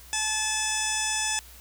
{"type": "harmonic tone with a mistuned harmonic", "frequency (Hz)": 866, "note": "A5", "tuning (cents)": -28, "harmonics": [1, 2, 3, 4, 6, 7, 8, 9, 10], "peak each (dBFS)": [-34, -34, -34, -34, -34, -34, -34, -34, -34], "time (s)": [0.13, 1.39], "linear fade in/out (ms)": 0, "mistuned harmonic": 10, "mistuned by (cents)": 35, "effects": ["added 60 Hz sine -49 dBFS peak until 1.6 s", "white hiss -50 dBFS RMS until 1.6 s"]}